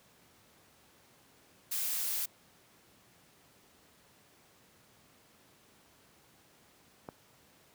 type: noise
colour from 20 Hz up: blue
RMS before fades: -34 dBFS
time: 1.71-2.26 s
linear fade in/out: 10 ms
type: click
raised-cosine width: 1 ms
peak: -27 dBFS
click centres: 7.088 s
effects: pink hiss -63 dBFS RMS until 7.74 s + high-pass 100 Hz 12 dB/octave